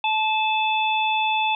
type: harmonic tone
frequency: 870 Hz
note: A5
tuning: 20 cents flat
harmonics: 1 / 3 / 4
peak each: -21 / -24 / -28 dBFS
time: 0.04-1.55 s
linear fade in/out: 2 ms
effects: none